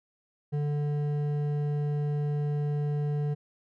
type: tone with hard clipping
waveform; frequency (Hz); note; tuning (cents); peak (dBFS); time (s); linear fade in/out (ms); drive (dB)
triangle; 146.83; D3; 0; -28; 0.52-3.35; 20; 12
effects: none